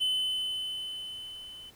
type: tone with level ramp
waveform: triangle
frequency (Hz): 3031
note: F#7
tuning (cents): +41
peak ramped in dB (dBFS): -23 to -43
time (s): 0-1.71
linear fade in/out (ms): 20
effects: pink hiss -58 dBFS RMS until 1.75 s